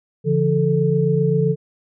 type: tone cluster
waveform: sine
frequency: 142.2 / 169.9 / 438.6 Hz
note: C#3 / F3 / A4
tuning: +45 / -47 / -6 cents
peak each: -19 dBFS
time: 0.24-1.56 s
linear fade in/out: 50 ms
effects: none